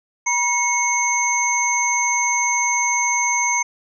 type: tone cluster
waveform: sine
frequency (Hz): 964 / 2184 / 6290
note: B5 / C#7 / G8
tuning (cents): -42 / -26 / +5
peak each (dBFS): -21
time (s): 0.26-3.63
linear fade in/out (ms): 10
effects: none